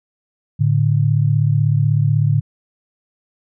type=tone pair together; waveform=sine; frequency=110 / 146.16 Hz; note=A2 / D3; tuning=0 / -8 cents; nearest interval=perfect fourth; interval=492 cents; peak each=-15 dBFS; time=0.59-2.41 s; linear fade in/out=20 ms; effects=none